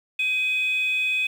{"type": "tone pair together", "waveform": "sine", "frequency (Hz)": [2517, 3433], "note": ["D#7", "A7"], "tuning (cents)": [19, -43], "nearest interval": "perfect fourth", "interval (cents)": 538, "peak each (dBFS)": [-20, -30], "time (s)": [0.19, 1.27], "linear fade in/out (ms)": 5, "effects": ["tanh soft clip ceiling -16 dBFS", "8-bit"]}